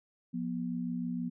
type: tone pair together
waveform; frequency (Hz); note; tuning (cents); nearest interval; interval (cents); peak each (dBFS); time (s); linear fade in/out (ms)
sine; 176.7 / 243.2; F3 / B3; +21 / -26; tritone; 553; -36 / -34; 0.33-1.3; 20
effects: none